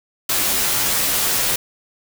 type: noise with comb filter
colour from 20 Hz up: white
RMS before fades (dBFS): -19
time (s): 0.29-1.56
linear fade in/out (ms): 5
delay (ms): 12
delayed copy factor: -0.75
effects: none